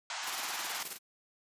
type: band-pass noise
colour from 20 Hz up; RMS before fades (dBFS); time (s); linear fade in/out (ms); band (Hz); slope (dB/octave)
pink; -39; 0.1-0.83; 2; 720 to 7600; 48
type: noise with tremolo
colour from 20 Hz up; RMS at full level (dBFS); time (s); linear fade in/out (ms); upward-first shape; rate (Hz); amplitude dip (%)
white; -39; 0.22-0.99; 50; square; 19; 55
effects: high-pass 200 Hz 12 dB/octave + resampled to 32000 Hz